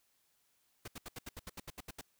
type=noise bursts; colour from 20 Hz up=pink; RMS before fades=-45 dBFS; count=12; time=0.85-2.012 s; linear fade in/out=5 ms; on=29 ms; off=74 ms; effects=white hiss -75 dBFS RMS until 2.19 s